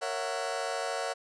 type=chord; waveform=sawtooth; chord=F# dominant seventh; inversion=first; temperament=just; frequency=462.5 / 555 / 666 / 740 Hz; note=A#4 / C#5 / E5 / F#5; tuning=-14 / +2 / +18 / 0 cents; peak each=-34 / -32 / -33 / -32 dBFS; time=0.01-1.14 s; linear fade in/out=20 ms; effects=resampled to 22050 Hz